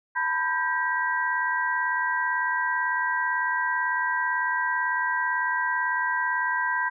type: tone cluster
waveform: sine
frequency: 915 / 993 / 1583 / 1922 Hz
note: A#5 / B5 / G6 / B6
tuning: -32 / +9 / +17 / -48 cents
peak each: -34 / -27 / -26 / -32 dBFS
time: 0.15-6.9 s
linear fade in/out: 20 ms
effects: none